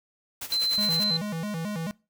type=noise with tremolo; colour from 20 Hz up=white; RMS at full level=-34 dBFS; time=0.41-1.04 s; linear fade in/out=5 ms; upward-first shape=sine; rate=10 Hz; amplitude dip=80%
type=tone; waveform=sine; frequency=4076 Hz; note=C8; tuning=46 cents flat; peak=-23 dBFS; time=0.52-1.17 s; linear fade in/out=2 ms
type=tone with vibrato; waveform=square; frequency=185 Hz; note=F#3; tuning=in tune; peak=-30 dBFS; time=0.78-1.91 s; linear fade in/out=0 ms; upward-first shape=square; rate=4.6 Hz; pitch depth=210 cents each way
effects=noise-tail reverb RT60 0.3 s tail -23 dB re dry